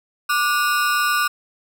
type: ring-modulated tone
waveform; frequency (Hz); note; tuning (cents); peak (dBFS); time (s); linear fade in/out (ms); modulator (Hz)
40% pulse; 1318.5; E6; 0; -13; 0.29-1.28; 10; 136
effects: none